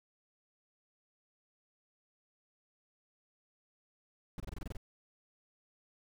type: noise bursts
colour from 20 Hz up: brown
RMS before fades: -40 dBFS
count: 9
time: 4.38-4.769 s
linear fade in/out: 2 ms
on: 21 ms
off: 25 ms
effects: none